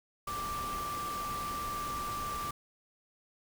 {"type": "tone in noise", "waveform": "sine", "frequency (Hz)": 1174.7, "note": "D6", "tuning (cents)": 0, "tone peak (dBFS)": -35, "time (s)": [0.27, 2.51], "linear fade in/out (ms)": 5, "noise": "pink", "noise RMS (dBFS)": -42, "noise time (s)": [0.27, 2.51], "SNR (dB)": 4, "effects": []}